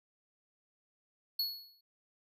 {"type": "tone with exponential decay", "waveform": "square", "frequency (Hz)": 4367, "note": "C#8", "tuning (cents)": -27, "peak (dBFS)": -29, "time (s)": [1.39, 1.81], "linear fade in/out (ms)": 5, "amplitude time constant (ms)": 90, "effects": []}